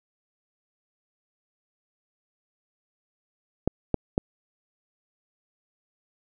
clicks, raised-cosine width 2 ms, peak -8 dBFS, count 3, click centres 3.676 / 3.943 / 4.179 s, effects none

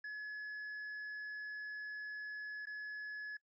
triangle tone with dropouts, 1700 Hz, G#6, 40 cents sharp, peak -40 dBFS, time 0.04-3.37 s, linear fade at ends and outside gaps 5 ms, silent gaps 2.656-2.669 s, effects noise-tail reverb RT60 0.1 s tail -25 dB re dry + resampled to 16000 Hz

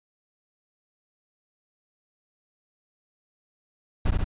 brown noise with echo, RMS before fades -20 dBFS, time 4.05-4.11 s, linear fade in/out 10 ms, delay 67 ms, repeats 2, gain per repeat -2 dB, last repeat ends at 4.244 s, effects resampled to 8000 Hz

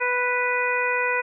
harmonic tone, 493.9 Hz, B4, in tune, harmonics 1 / 2 / 3 / 4 / 5, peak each -27 / -27 / -27 / -27 / -27 dBFS, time 0-1.22 s, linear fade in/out 20 ms, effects none

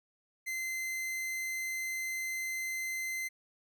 45% pulse tone, 2068 Hz, C7, 21 cents flat, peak -34 dBFS, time 0.46-3.29 s, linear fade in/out 20 ms, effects none

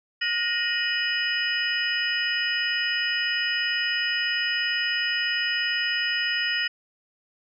sine tone cluster, 1432 / 1870 / 2488 / 2949 / 5040 Hz, F6 / A#6 / D#7 / F#7 / D#8, +43 / +5 / -1 / -6 / +21 cents, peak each -33 / -26 / -32 / -28 / -33 dBFS, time 0.21-6.68 s, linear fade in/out 10 ms, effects none

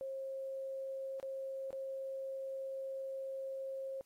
sine tone with dropouts, 536 Hz, C5, 42 cents sharp, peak -39 dBFS, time 0.01-4.01 s, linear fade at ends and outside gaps 0 ms, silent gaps 1.199-1.228 / 1.706-1.729 s, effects white hiss -75 dBFS RMS until 4.05 s + AAC 48 kbps

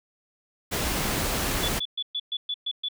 pink noise, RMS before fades -27 dBFS, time 0.71-1.8 s, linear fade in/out 20 ms
sine tone bursts, 3445 Hz, A7, 37 cents flat, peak -26 dBFS, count 8, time 1.63-2.886 s, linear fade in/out 5 ms, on 52 ms, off 120 ms
effects none

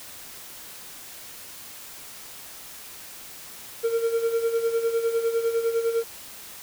triangle tone with tremolo, 460 Hz, A#4, 23 cents flat, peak -17 dBFS, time 3.83-6.04 s, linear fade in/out 20 ms, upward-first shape sine, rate 9.9 Hz, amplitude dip 65%, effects white hiss -42 dBFS RMS until 6.62 s

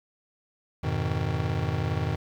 square chord, F half-diminished seventh, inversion none, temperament just, 87.31 / 104.77 / 125.72 / 157.15 Hz, F2 / Ab2 / Cb3 / Eb3, 0 / +16 / +31 / +18 cents, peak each -32 dBFS, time 0.83-2.16 s, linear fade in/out 10 ms, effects low-pass 4000 Hz 12 dB/octave + 9-bit

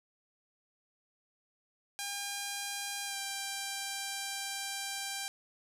5% pulse tone with pitch glide, 804 to 790.2 Hz, G5 to G5, +44 to +14 cents, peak -24 dBFS, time 1.99-5.28 s, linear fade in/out 0 ms, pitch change -30 cents, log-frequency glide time 3.05-3.17 s, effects none

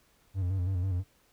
triangle tone with vibrato, 92.5 Hz, F#2, in tune, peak -25 dBFS, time 0.34-1.04 s, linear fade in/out 50 ms, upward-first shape square, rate 6.1 Hz, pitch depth 66 cents each way, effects pink hiss -66 dBFS RMS until 1.32 s

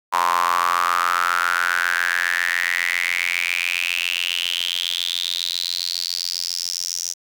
sawtooth tone with high-pass filter sweep, 87.31 Hz, F2, in tune, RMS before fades -22 dBFS, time 0.12-7.14 s, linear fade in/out 20 ms, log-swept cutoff 990 to 5900 Hz, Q 7.5, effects none

